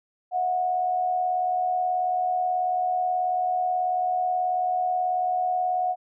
sine tone pair together, 650.6 / 729 Hz, E5 / F#5, -23 / -26 cents, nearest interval major second, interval 197 cents, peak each -33 / -22 dBFS, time 0.31-5.96 s, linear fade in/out 50 ms, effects none

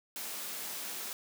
white high-pass noise, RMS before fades -40 dBFS, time 0.16-1.13 s, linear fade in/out 0 ms, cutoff 180 Hz, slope 24 dB/octave, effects none

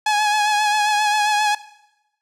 sawtooth tone with vibrato, 841 Hz, G#5, 22 cents sharp, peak -12 dBFS, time 0.06-1.55 s, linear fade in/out 5 ms, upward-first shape sine, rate 7.5 Hz, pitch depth 33 cents each way, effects noise-tail reverb RT60 0.9 s tail -18 dB re dry + low-pass 8000 Hz 12 dB/octave

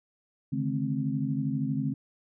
sine tone cluster, 142 / 154.6 / 214.6 / 263.9 Hz, C#3 / D#3 / A3 / C4, +42 / -11 / -43 / +15 cents, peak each -31 / -34 / -33 / -31 dBFS, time 0.52-1.94 s, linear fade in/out 10 ms, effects none

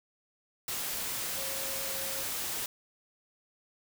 sine tone in noise, 540 Hz, C#5, 45 cents flat, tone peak -43 dBFS, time 1.37-2.23 s, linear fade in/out 2 ms, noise white, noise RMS -35 dBFS, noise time 0.68-2.66 s, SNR -11 dB, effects none

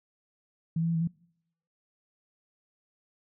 sine tone with pitch steps, 163.2 / 166.2 / 167.2 / 162.7 / 168.9 Hz, E3 / E3 / E3 / E3 / E3, -17 / +15 / +25 / -22 / +42 cents, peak -25 dBFS, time 0.76-1.075 s, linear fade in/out 5 ms, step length 63 ms, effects noise-tail reverb RT60 0.7 s tail -24 dB re dry

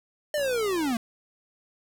square linear sweep, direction down, 611 to 219.8 Hz, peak -25 dBFS, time 0.34-0.97 s, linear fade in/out 2 ms
click train, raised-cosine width 1 ms, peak -30 dBFS, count 34, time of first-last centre 0.38-0.925 s, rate 60.5 Hz
effects none

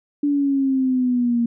sine exponential sweep, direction down, 291.2 to 233.1 Hz, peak -16 dBFS, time 0.23-1.46 s, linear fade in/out 5 ms, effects none

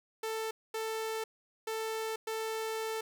sawtooth tone bursts at uneven times, 442.8 Hz, A4, 11 cents sharp, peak -30 dBFS, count 4, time 0.23-0.51 / 0.74-1.24 / 1.67-2.16 / 2.27-3.01 s, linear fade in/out 5 ms, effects none

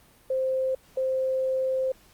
sine tone pair in turn, 523.3 / 523.3 Hz, C5 / C5, 0 / 0 cents, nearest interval unison, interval 0 cents, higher neither, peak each -23 dBFS, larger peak neither, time 0.3-0.75 / 0.97-1.92 s, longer second, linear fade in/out 5 ms, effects pink hiss -57 dBFS RMS until 2.13 s + Opus 32 kbps

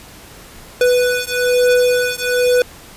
square beating tone pair, 493.9 / 495 Hz, B4 / B4, 0 / +4 cents, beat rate 1.1 Hz, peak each -16 dBFS, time 0.81-2.62 s, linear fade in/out 2 ms, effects pink hiss -39 dBFS RMS until 2.96 s + resampled to 32000 Hz

